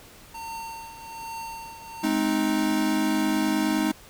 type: tone with tremolo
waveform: square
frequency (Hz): 910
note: A#5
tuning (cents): -42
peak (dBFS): -33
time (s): 0.34-2.07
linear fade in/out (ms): 10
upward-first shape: triangle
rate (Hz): 1.2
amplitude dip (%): 70
type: chord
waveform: square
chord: Ab major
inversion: none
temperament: equal with one note detuned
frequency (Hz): 211.6 / 261.6 / 311.1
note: Ab3 / C4 / Eb4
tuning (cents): +33 / 0 / 0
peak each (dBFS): -28 / -29 / -25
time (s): 2.03-3.92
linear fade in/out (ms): 10
effects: pink hiss -49 dBFS RMS until 4.09 s